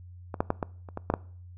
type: clicks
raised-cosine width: 1 ms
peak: -20 / -10 / -10 / -14 / -29 / -19 / -10 / -10 dBFS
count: 8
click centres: 0.342 / 0.405 / 0.504 / 0.628 / 0.888 / 0.974 / 1.101 / 1.139 s
effects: noise-tail reverb RT60 0.5 s tail -22 dB re dry + added 89 Hz sine -44 dBFS peak until 1.57 s